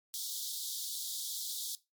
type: high-pass noise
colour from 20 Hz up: pink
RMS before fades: -39 dBFS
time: 0.14-1.75 s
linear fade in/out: 0 ms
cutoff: 3400 Hz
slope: 96 dB/octave
effects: noise-tail reverb RT60 0.2 s tail -17 dB re dry + MP3 96 kbps